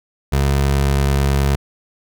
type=tone; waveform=25% pulse; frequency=69.3 Hz; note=C#2; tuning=in tune; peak=-10 dBFS; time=0.32-1.56 s; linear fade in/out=10 ms; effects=none